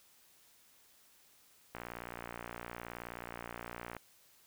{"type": "click train", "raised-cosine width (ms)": 0.5, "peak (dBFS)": -27, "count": 132, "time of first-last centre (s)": [1.75, 3.967], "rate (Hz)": 59.1, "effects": ["white hiss -65 dBFS RMS until 4.46 s"]}